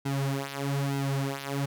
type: tone with flanger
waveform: sawtooth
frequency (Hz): 138.59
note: C#3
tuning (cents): 0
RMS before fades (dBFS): -30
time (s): 0.05-1.66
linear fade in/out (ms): 10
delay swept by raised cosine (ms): 1.7 to 7.1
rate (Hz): 1.1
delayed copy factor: -0.85
effects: none